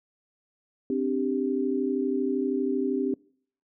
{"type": "chord", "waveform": "sine", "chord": "C suspended second", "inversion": "none", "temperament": "just", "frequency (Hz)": [261.6, 294.3, 392.4], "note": ["C4", "D4", "G4"], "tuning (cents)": [0, 4, 2], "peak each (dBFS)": [-27, -30, -28], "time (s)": [0.9, 3.14], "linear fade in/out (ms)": 2, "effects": ["noise-tail reverb RT60 0.6 s tail -26 dB re dry"]}